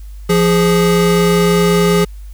square tone pair together, 173.09 / 413.7 Hz, F3 / G#4, -15 / -7 cents, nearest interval octave + minor third, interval 1508 cents, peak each -13 dBFS, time 0.29-2.05 s, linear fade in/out 10 ms, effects added 50 Hz sine -28 dBFS peak until 2.33 s + white hiss -51 dBFS RMS until 2.33 s

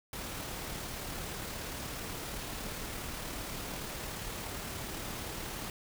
pink noise with amplitude modulation, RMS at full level -39 dBFS, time 0.13-5.7 s, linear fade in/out 2 ms, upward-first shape sine, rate 37.2 Hz, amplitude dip 25%, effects none

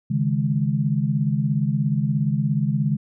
sine chord, C# suspended second, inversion none, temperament equal, 138.59 / 155.56 / 207.7 Hz, C#3 / D#3 / G#3, 0 / 0 / 0 cents, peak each -22 / -23 / -24 dBFS, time 0.1-2.97 s, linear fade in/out 10 ms, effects none

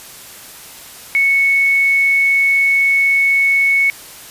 sine tone, 2211 Hz, C#7, 5 cents flat, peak -10 dBFS, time 1.15-3.9 s, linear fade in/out 0 ms, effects white hiss -36 dBFS RMS until 4.3 s + resampled to 32000 Hz

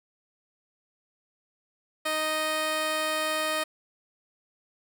10% pulse tone pair together, 311.1 / 622.2 Hz, D#4 / D#5, 0 / 0 cents, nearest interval octave, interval 1200 cents, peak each -26 / -20 dBFS, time 2.05-3.64 s, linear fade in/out 10 ms, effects none

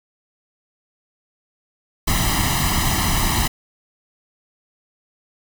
pink noise with comb filter, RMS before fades -19 dBFS, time 2.07-3.48 s, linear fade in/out 10 ms, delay 1 ms, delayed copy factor +0.85, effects none

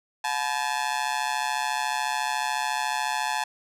sawtooth tone with amplitude modulation, 860 Hz, A5, 40 cents flat, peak -17 dBFS, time 0.24-3.44 s, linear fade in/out 5 ms, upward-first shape sine, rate 134 Hz, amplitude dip 95%, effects low-pass 10000 Hz 12 dB/octave

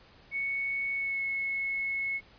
sine tone with pitch glide, 2217 to 2189 Hz, C#7 to C#7, 0 to -22 cents, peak -29 dBFS, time 0.31-2.21 s, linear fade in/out 50 ms, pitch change -22 cents, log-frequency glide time 0.94-1.22 s, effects pink hiss -57 dBFS RMS until 2.38 s + resampled to 11025 Hz

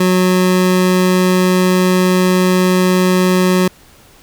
25% pulse tone, 183.4 Hz, F#3, 15 cents flat, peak -6 dBFS, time 0-3.68 s, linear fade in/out 5 ms, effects pink hiss -45 dBFS RMS until 4.22 s

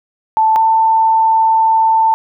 sine tone pair in turn, 880 / 891.3 Hz, A5 / A5, 0 / +22 cents, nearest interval unison, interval 22 cents, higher second, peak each -8 dBFS, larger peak neither, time 0.37-0.56 / 0.56-2.14 s, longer second, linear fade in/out 0 ms, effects none

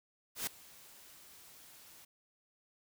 white noise with ADSR envelope, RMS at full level -35 dBFS, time 0.35-2.05 s, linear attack 120 ms, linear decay 4 ms, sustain -22 dB, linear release 7 ms, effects none

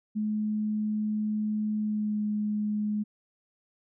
sine tone with pitch glide, 213 to 210.3 Hz, G#3 to G#3, +44 to +22 cents, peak -26 dBFS, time 0.15-3.04 s, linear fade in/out 20 ms, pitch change -22 cents, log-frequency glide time 1.79-2.23 s, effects none

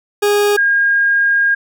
40% pulse / sine tone pair in turn, 411.5 / 1621.5 Hz, G#4 / G#6, -16 / -42 cents, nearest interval 2 octaves, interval 2374 cents, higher second, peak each -10 dBFS, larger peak neither, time 0.22-0.57 / 0.57-1.55 s, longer second, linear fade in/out 10 ms, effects none

